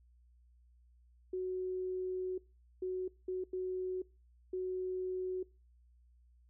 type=tone bursts at uneven times; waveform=sine; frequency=370 Hz; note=F#4; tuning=in tune; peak=-34 dBFS; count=5; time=1.33-2.38 / 2.82-3.08 / 3.28-3.44 / 3.53-4.02 / 4.53-5.43 s; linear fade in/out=5 ms; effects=noise-tail reverb RT60 0.3 s tail -23 dB re dry + added 60 Hz sine -62 dBFS peak until 6.49 s